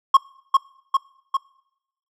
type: tone with echo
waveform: triangle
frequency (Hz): 1083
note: C#6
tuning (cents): -41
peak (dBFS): -6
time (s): 0.14-0.17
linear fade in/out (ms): 5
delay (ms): 400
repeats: 3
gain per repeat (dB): -3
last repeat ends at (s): 1.37
effects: noise-tail reverb RT60 0.8 s tail -24 dB re dry